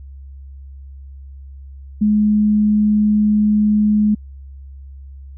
sine tone, 210.7 Hz, G#3, 25 cents sharp, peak -11 dBFS, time 2.01-4.15 s, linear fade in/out 10 ms, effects added 68 Hz sine -33 dBFS peak until 5.37 s

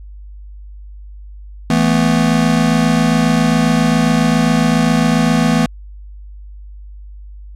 square chord, E suspended fourth, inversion none, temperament just, 164.81 / 219.8 / 247.2 Hz, E3 / A3 / B3, 0 / -2 / +2 cents, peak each -16 dBFS, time 1.7-5.66 s, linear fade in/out 2 ms, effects added 50 Hz sine -31 dBFS peak until 7.55 s + low-pass 9000 Hz 12 dB/octave

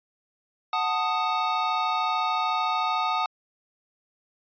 square chord, D# diminished, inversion first, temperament equal with one note detuned, 740 / 882.5 / 1244.5 Hz, F#5 / A5 / D#6, 0 / +5 / 0 cents, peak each -30 / -29 / -27 dBFS, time 0.73-3.26 s, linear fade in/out 2 ms, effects resampled to 11025 Hz

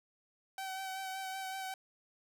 sawtooth tone with vibrato, 764 Hz, G5, 45 cents flat, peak -35 dBFS, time 0.58-1.74 s, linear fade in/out 2 ms, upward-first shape sine, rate 5.3 Hz, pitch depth 20 cents each way, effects none

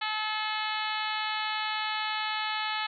harmonic tone, 430.9 Hz, A4, 36 cents flat, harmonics 2 / 3 / 4 / 5 / 6 / 7 / 8 / 9 / 10, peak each -34 / -36 / -37 / -38 / -39 / -39 / -40 / -41 / -41 dBFS, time 0.01-2.87 s, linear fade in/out 10 ms, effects none

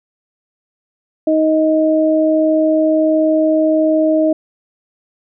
sine tone pair together, 313.8 / 627.6 Hz, D#4 / D#5, +15 / +15 cents, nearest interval octave, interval 1200 cents, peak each -13 dBFS, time 1.27-4.33 s, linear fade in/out 5 ms, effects none

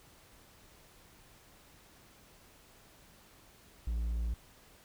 triangle tone, 57.3 Hz, A#1, 29 cents flat, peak -29 dBFS, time 3.87-4.34 s, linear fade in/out 5 ms, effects pink hiss -60 dBFS RMS until 4.84 s

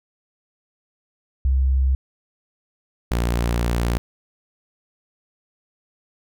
sine / sawtooth tone pair in turn, 66 / 58.8 Hz, C2 / A#1, +16 / +16 cents, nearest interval major second, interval 200 cents, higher first, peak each -15 dBFS, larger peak neither, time 1.45-1.95 / 3.11-3.98 s, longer second, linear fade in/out 0 ms, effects none

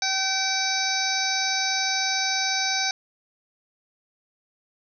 harmonic tone with a mistuned harmonic, 769 Hz, G5, 33 cents flat, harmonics 1 / 2 / 3 / 5 / 6 / 7 / 8, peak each -30 / -30 / -30 / -30 / -30 / -30 / -30 dBFS, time 0.02-2.91 s, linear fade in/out 2 ms, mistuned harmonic 8, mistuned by -19 cents, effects none

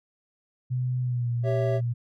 sine tone with pitch glide, 126 to 119.2 Hz, B2 to A#2, +35 to +39 cents, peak -24 dBFS, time 0.7-1.94 s, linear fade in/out 20 ms, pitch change -96 cents, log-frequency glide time 1.01-1.3 s
triangle chord, C# diminished, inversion second, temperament equal, 392 / 554.4 / 659.3 Hz, G4 / C#5 / E5, 0 / 0 / 0 cents, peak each -28 / -28 / -27 dBFS, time 1.43-1.81 s, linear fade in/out 50 ms
effects none

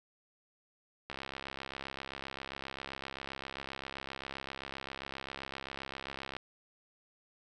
click train, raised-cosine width 0.3 ms, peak -24 dBFS, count 357, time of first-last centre 1.1-6.366 s, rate 67.6 Hz, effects none

